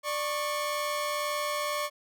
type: tone pair together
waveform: sawtooth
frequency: 591 / 1100 Hz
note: D5 / C#6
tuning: +11 / -14 cents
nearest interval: major seventh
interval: 1075 cents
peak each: -28 dBFS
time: 0.03-1.9 s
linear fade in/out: 50 ms
effects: none